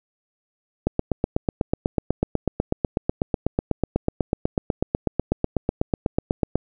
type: click train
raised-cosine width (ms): 2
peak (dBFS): -6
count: 47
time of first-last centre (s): 0.87-6.556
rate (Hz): 8.09
effects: none

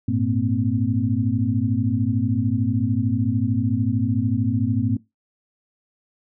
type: tone cluster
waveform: sine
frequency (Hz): 101.4 / 114.8 / 227.9 / 259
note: G#2 / A#2 / A#3 / C4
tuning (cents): -41 / -26 / -39 / -17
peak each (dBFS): -24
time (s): 0.08-4.97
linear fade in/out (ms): 5
effects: noise-tail reverb RT60 0.2 s tail -20 dB re dry

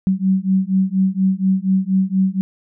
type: beating tone pair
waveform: sine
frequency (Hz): 188 / 192.2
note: F#3 / G3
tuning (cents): +28 / -34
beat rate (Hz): 4.2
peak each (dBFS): -17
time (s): 0.07-2.41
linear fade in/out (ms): 0
effects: none

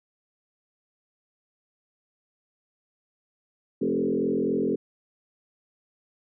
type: tone with frequency modulation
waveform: sine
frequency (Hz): 329.6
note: E4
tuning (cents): 0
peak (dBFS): -22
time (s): 3.81-4.76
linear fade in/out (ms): 10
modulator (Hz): 43.8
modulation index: 2.9
effects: none

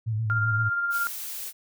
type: tone with vibrato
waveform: sine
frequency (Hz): 110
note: A2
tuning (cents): 0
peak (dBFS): -24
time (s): 0.06-0.7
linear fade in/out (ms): 20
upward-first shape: square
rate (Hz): 7.7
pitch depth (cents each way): 47
type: tone with tremolo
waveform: sine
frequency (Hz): 1396.9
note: F6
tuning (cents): 0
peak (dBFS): -22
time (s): 0.3-1.07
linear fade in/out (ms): 0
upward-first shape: sine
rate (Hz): 17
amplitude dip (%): 35
type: noise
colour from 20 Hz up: blue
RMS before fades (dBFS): -35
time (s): 0.9-1.53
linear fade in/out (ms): 50
effects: none

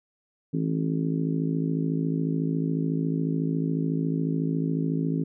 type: harmonic tone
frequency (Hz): 54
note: A1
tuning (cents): -32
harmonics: 3 / 4 / 5 / 6 / 7 / 8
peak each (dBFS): -26 / -35 / -28 / -37 / -37 / -39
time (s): 0.53-5.24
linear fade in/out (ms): 10
effects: none

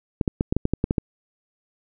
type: clicks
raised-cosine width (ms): 3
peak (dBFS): -7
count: 10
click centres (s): 0.212 / 0.278 / 0.409 / 0.525 / 0.566 / 0.654 / 0.736 / 0.841 / 0.909 / 0.982
effects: none

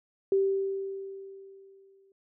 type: tone with exponential decay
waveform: sine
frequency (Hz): 389.6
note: G4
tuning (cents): -11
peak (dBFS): -20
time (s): 0.32-2.12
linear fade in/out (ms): 2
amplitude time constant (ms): 390
effects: none

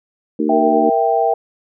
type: harmonic tone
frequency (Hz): 76.1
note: D#2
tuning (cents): -38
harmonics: 3 / 4 / 5 / 6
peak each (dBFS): -20 / -18 / -23 / -24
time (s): 0.39-0.9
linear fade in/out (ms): 5
type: chord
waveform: sine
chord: E diminished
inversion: second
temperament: equal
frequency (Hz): 466.2 / 659.3 / 784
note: Bb4 / E5 / G5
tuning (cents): 0 / 0 / 0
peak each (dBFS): -18 / -17 / -16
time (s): 0.49-1.34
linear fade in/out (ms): 5
effects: none

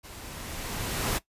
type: noise with level ramp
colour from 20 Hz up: pink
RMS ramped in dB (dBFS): -45 to -27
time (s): 0.03-1.19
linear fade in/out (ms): 20
effects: noise-tail reverb RT60 0.1 s tail -17 dB re dry + resampled to 32000 Hz

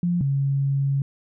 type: tone pair in turn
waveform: sine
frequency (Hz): 174.8 / 138.3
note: F3 / C#3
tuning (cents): +2 / -4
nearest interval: major third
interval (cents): 406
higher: first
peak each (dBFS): -19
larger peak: neither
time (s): 0.03-0.21 / 0.21-1.02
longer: second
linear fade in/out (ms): 2
effects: none

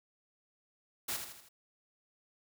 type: noise with echo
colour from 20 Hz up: white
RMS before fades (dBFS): -36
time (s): 1.08-1.17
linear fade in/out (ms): 10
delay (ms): 80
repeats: 4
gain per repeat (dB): -6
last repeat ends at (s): 1.49
effects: none

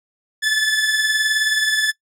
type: beating tone pair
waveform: sawtooth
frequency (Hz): 1733 / 1752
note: A6 / A6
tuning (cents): -27 / -8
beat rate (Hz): 19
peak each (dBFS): -13 / -20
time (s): 0.42-1.92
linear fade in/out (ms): 20
effects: noise-tail reverb RT60 0.1 s tail -19 dB re dry + low-pass 10000 Hz 12 dB/octave

